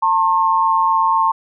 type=tone pair together; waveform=sine; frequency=898 / 1074.1 Hz; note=A5 / C6; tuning=+35 / +45 cents; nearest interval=minor third; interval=310 cents; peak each=-15 dBFS; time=0.02-1.32 s; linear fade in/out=10 ms; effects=none